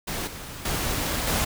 pink noise with level steps, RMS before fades -30 / -38 / -27 / -24 dBFS, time 0.07-1.45 s, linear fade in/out 10 ms, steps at 0.27 / 0.65 / 1.27 s, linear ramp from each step 5 ms, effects none

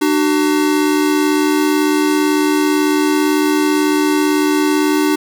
square tone pair together, 300.1 / 378.1 Hz, D4 / F#4, +38 / +38 cents, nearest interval major third, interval 400 cents, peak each -14 / -18 dBFS, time 0.01-5.16 s, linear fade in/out 10 ms, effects none

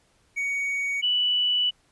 triangle / sine tone pair in turn, 2241 / 2963 Hz, C#7 / F#7, +18 / +2 cents, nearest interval perfect fourth, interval 484 cents, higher second, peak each -23 / -20 dBFS, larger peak second, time 0.36-1.02 / 1.02-1.71 s, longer second, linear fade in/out 20 ms, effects pink hiss -64 dBFS RMS until 1.91 s + resampled to 24000 Hz

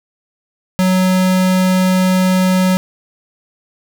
square tone, 185.4 Hz, F#3, 4 cents sharp, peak -11 dBFS, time 0.79-2.77 s, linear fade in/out 0 ms, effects none

